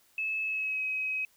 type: tone with pitch glide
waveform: sine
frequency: 2600 to 2539 Hz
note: E7 to D#7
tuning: -24 to +34 cents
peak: -29 dBFS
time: 0.18-1.25 s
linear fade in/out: 2 ms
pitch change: -42 cents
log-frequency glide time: 0.43-0.83 s
effects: white hiss -65 dBFS RMS until 1.36 s